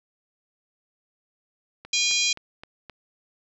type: click train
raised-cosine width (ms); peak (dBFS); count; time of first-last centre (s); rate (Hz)
0.3; -24; 5; 1.85-2.897; 3.82
type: harmonic tone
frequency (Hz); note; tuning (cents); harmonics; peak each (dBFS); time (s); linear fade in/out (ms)
810; G#5; -43; 3 / 4 / 5 / 6 / 7 / 8 / 9; -26 / -27 / -28 / -29 / -29 / -30 / -31; 1.93-2.33; 5
effects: none